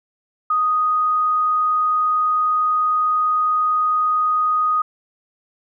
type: tone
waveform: sine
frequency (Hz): 1244.5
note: D#6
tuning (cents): 0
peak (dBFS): -15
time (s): 0.5-4.82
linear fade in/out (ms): 5
effects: none